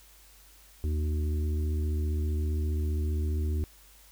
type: harmonic tone with a mistuned harmonic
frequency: 75.1 Hz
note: D2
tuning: 39 cents sharp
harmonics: 1 / 3 / 4 / 5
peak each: -26 / -41 / -42 / -42 dBFS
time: 0.84-3.64 s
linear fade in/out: 0 ms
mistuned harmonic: 1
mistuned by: +55 cents
effects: added 50 Hz sine -57 dBFS peak until 4.11 s + white hiss -57 dBFS RMS until 4.11 s